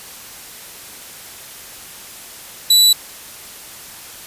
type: tone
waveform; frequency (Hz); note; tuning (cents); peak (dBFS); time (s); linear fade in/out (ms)
sawtooth; 3951; B7; 0; -5; 2.7-2.93; 5
effects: white hiss -36 dBFS RMS until 4.26 s + resampled to 32000 Hz